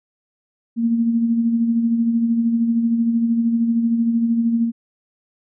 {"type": "tone with tremolo", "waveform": "sine", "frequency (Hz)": 231.4, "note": "A#3", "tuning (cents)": -13, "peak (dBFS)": -13, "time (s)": [0.76, 4.72], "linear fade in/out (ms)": 50, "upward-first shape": "sine", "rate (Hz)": 13, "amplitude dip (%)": 45, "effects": []}